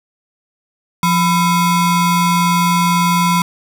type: ring-modulated tone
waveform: square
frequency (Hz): 587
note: D5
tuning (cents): -1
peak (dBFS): -9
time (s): 1.03-3.42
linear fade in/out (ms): 2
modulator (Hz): 412
effects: none